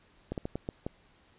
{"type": "slowing click train", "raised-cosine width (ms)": 2, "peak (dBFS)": -20, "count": 6, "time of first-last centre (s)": [0.32, 0.865], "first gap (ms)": 58, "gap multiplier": 1.32, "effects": ["pink hiss -63 dBFS RMS until 1.38 s", "resampled to 8000 Hz"]}